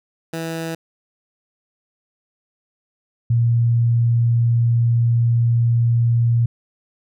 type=tone pair in turn; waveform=15% pulse / sine; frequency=163.7 / 117.53 Hz; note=E3 / A#2; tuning=-12 / +15 cents; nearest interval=tritone; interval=573 cents; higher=first; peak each=-18 / -13 dBFS; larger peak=second; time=0.33-0.75 / 3.3-6.46 s; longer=second; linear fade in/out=5 ms; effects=none